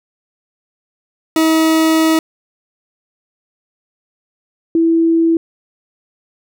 40% pulse / sine tone pair in turn, 320 / 329.8 Hz, D#4 / E4, +49 / +1 cents, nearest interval minor second, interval 52 cents, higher second, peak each -9 dBFS, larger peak neither, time 1.36-2.19 / 4.75-5.37 s, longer first, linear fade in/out 2 ms, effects none

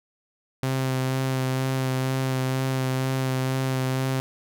sawtooth tone with vibrato, 131.2 Hz, C3, 5 cents sharp, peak -19 dBFS, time 0.63-4.2 s, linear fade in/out 0 ms, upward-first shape sine, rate 2.1 Hz, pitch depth 15 cents each way, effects none

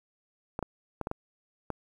clicks, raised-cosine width 1 ms, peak -18 dBFS, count 6, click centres 0.591 / 0.627 / 1.013 / 1.071 / 1.114 / 1.703 s, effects 9-bit

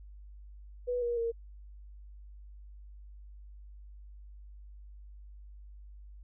sine tone with pitch steps, 491.6 / 476.1 / 462.7 Hz, B4 / A#4 / A#4, -8 / +37 / -13 cents, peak -29 dBFS, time 0.87-1.32 s, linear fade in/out 20 ms, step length 150 ms, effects added 50 Hz sine -47 dBFS peak until 6.23 s

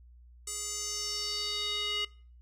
square tone with band-pass filter sweep, 416 Hz, G#4, 3 cents sharp, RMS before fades -35 dBFS, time 0.47-2.05 s, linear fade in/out 5 ms, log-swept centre 8100 to 3000 Hz, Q 3.9, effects noise-tail reverb RT60 0.4 s tail -21 dB re dry + added 60 Hz sine -52 dBFS peak until 2.41 s

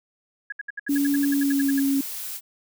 sine tone bursts, 1669 Hz, G#6, 8 cents sharp, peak -28 dBFS, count 15, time 0.5-1.797 s, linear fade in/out 5 ms, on 23 ms, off 68 ms
blue noise, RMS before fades -33 dBFS, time 0.88-2.41 s, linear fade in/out 50 ms
sine tone with pitch glide, 282.8 to 275.1 Hz, C#4 to C#4, +35 to -13 cents, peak -19 dBFS, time 0.89-2.01 s, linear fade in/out 5 ms, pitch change -48 cents, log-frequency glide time 1.2-1.79 s
effects none

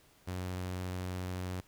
sawtooth tone, 91.4 Hz, F#2, 21 cents flat, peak -32 dBFS, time 0.27-1.61 s, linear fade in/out 10 ms, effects pink hiss -64 dBFS RMS until 1.67 s

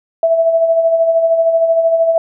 sine tone with tremolo, 659.3 Hz, E5, in tune, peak -7 dBFS, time 0.23-2.18 s, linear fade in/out 2 ms, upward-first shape sine, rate 13 Hz, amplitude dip 50%, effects none

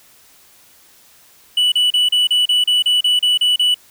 triangle tone bursts, 2960 Hz, F#7, in tune, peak -10 dBFS, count 12, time 1.57-3.744 s, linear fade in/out 5 ms, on 150 ms, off 34 ms, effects white hiss -49 dBFS RMS until 3.9 s

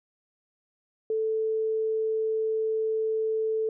sine tone, 440 Hz, A4, in tune, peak -24 dBFS, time 1.1-3.69 s, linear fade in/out 2 ms, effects none

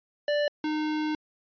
square tone pair in turn, 587.3 / 306.5 Hz, D5 / D#4, 0 / -26 cents, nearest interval major seventh, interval 1126 cents, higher first, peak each -24 / -27 dBFS, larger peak first, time 0.28-0.48 / 0.64-1.15 s, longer second, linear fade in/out 2 ms, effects resampled to 11025 Hz

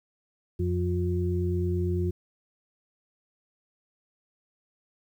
harmonic tone, 89.1 Hz, F2, 35 cents sharp, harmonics 1 / 2 / 4, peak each -26 / -32 / -30 dBFS, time 0.59-2.11 s, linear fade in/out 10 ms, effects 10-bit

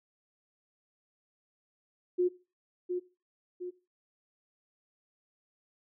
sine tone with echo, 359.4 Hz, F4, 50 cents sharp, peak -23 dBFS, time 2.18-2.29 s, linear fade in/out 20 ms, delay 710 ms, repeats 2, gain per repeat -6 dB, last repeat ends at 3.71 s, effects noise-tail reverb RT60 0.3 s tail -17 dB re dry

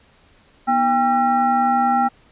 sine tone with frequency modulation, 797 Hz, G5, 28 cents sharp, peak -14 dBFS, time 0.67-2.09 s, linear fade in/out 20 ms, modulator 555 Hz, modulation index 0.87, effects pink hiss -54 dBFS RMS until 2.31 s + resampled to 8000 Hz

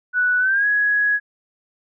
sine tone with pitch glide, 1480 to 1670.9 Hz, F#6 to G#6, 0 to +10 cents, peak -15 dBFS, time 0.13-1.2 s, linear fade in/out 50 ms, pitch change +210 cents, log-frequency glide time 0.39-0.66 s, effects none

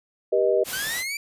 sine chord, G augmented, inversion none, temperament equal with one note detuned, 392 / 482.6 / 622.3 Hz, G4 / B4 / D#5, 0 / -40 / 0 cents, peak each -22 dBFS, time 0.32-0.64 s, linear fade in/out 10 ms
white noise, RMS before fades -31 dBFS, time 0.64-1.04 s, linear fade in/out 50 ms
sawtooth linear sweep, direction up, 1480 to 2356 Hz, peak -24 dBFS, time 0.73-1.17 s, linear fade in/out 2 ms
effects resampled to 32000 Hz

